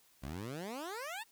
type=exponential sweep; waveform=15% pulse; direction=up; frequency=61.5 to 948 Hz; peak=-34 dBFS; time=0.22-1.24 s; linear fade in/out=20 ms; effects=white hiss -67 dBFS RMS until 1.31 s